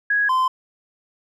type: tone pair in turn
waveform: sine / triangle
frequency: 1661.2 / 1032.7 Hz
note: G#6 / C6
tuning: 0 / -23 cents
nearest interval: minor sixth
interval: 823 cents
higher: first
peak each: -16 / -14 dBFS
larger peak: second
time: 0.1-0.29 / 0.29-0.48 s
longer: neither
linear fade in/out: 5 ms
effects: none